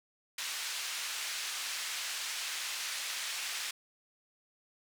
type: band-pass noise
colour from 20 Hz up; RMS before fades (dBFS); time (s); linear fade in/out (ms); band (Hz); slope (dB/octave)
pink; -38; 0.38-3.71; 5; 2000 to 8600; 12
effects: none